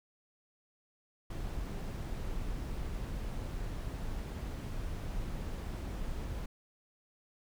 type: noise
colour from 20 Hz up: brown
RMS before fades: -38 dBFS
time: 1.3-6.46 s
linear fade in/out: 5 ms
effects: none